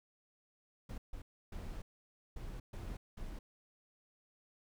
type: noise bursts at uneven times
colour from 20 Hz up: brown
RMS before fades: -44 dBFS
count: 6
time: 0.89-0.98 / 1.13-1.22 / 1.52-1.82 / 2.36-2.6 / 2.73-2.97 / 3.17-3.39 s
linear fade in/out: 5 ms
effects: none